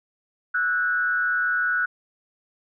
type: tone with frequency modulation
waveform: sine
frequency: 1471 Hz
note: F#6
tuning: 11 cents flat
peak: -20 dBFS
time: 0.54-1.86 s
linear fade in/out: 10 ms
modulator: 145 Hz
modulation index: 0.61
effects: none